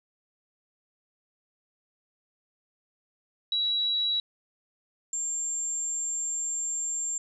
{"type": "tone pair in turn", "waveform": "sine", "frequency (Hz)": [3898, 7358], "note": ["B7", "A#8"], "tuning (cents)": [-23, -24], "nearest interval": "major seventh", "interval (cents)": 1099, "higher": "second", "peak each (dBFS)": [-24, -28], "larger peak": "first", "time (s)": [[3.52, 4.2], [5.13, 7.18]], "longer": "second", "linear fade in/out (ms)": 2, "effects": []}